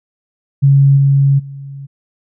sine tone with level steps, 138.59 Hz, C#3, in tune, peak -5 / -7 / -26 dBFS, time 0.62-1.87 s, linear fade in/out 20 ms, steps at 0.96 / 1.38 s, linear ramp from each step 20 ms, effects none

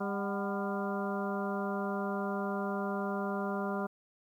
harmonic tone with a mistuned harmonic, 200 Hz, G3, 35 cents sharp, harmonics 1 / 2 / 3 / 4 / 5 / 6 / 7, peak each -35 / -38 / -40 / -41 / -42 / -43 / -43 dBFS, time 0-3.87 s, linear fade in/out 10 ms, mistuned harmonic 4, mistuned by -97 cents, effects 11-bit

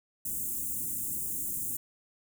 white band-stop noise, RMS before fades -34 dBFS, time 0.25-1.77 s, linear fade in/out 5 ms, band 340 to 7200 Hz, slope 48 dB/octave, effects none

